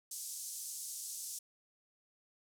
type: band-pass noise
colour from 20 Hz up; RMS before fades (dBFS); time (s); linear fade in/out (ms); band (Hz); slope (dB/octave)
pink; -44; 0.11-1.39; 5; 5900 to 12000; 24
effects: none